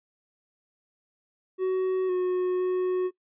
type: tone with pitch steps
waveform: triangle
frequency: 374.1 / 364.8 / 367 Hz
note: F#4 / F#4 / F#4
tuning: +19 / -24 / -14 cents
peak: -21 dBFS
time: 1.58-3.11 s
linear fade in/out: 50 ms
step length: 510 ms
effects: noise-tail reverb RT60 0.1 s tail -21 dB re dry + resampled to 8000 Hz